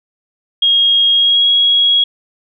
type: tone with pitch glide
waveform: sine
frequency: 3266 to 3314 Hz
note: G#7 to G#7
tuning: -30 to -4 cents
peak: -8 dBFS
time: 0.62-2.04 s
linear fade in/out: 5 ms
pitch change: +26 cents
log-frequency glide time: 1.13-1.49 s
effects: none